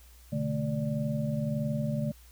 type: tone cluster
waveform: sine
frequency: 125.8 / 147.4 / 219.6 / 587 Hz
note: B2 / D3 / A3 / D5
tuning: +32 / +7 / -3 / -1 cents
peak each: -36 / -31 / -32 / -37 dBFS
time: 0.32-2.12 s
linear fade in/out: 10 ms
effects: added 60 Hz sine -52 dBFS peak until 2.31 s + white hiss -59 dBFS RMS until 2.31 s